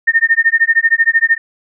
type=tone with tremolo; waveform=sine; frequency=1825 Hz; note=A#6; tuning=37 cents flat; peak=-5 dBFS; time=0.07-1.38 s; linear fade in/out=10 ms; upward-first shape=sine; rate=13 Hz; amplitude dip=100%; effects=none